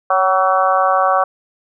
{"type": "harmonic tone with a mistuned harmonic", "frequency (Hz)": 189, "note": "F#3", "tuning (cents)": 37, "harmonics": [3, 4, 5, 6, 7, 8], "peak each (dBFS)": [-18, -16, -25, -16, -20, -26], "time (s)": [0.1, 1.24], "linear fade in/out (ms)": 5, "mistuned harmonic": 3, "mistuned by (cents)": -23, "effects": []}